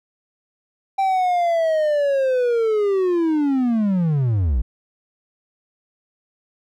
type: linear sweep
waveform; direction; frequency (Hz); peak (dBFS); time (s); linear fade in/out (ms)
triangle; down; 784 to 51.8; -14; 0.98-4.62; 10
effects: none